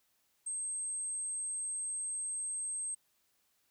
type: tone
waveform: sine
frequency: 8372 Hz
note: C9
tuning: in tune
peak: -35 dBFS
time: 0.46-2.95 s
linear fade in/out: 10 ms
effects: white hiss -75 dBFS RMS until 3.7 s